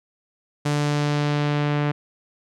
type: tone with low-pass filter sweep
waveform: sawtooth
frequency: 146.83 Hz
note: D3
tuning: in tune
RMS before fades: -22 dBFS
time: 0.65-1.92 s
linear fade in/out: 10 ms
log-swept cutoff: 8200 to 2400 Hz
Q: 1
effects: none